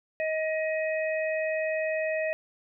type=harmonic tone; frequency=630 Hz; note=D#5; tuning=21 cents sharp; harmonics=1 / 3 / 4; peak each=-27 / -34 / -36 dBFS; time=0.2-2.33 s; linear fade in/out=0 ms; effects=none